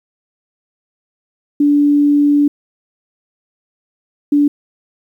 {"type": "tone bursts at uneven times", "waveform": "sine", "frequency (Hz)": 290, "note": "D4", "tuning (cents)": -22, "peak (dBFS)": -8, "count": 2, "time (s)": [[1.6, 2.48], [4.32, 4.48]], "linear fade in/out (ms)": 5, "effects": ["8-bit"]}